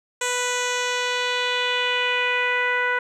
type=tone with low-pass filter sweep; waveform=10% pulse; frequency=493.9 Hz; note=B4; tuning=in tune; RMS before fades=-23 dBFS; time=0.21-2.99 s; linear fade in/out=5 ms; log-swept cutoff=8100 to 1700 Hz; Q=2.4; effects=none